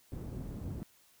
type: low-pass noise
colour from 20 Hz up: white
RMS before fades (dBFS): -41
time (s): 0.12-0.83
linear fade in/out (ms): 0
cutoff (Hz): 190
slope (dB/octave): 12
effects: white hiss -65 dBFS RMS until 1.2 s